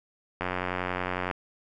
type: click train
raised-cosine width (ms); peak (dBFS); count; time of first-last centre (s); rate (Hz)
0.5; -14; 83; 0.41-1.312; 90.9
effects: none